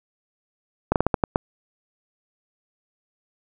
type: slowing click train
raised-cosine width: 1 ms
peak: -4 dBFS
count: 7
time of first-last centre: 0.92-1.359 s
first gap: 38 ms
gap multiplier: 1.26
effects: none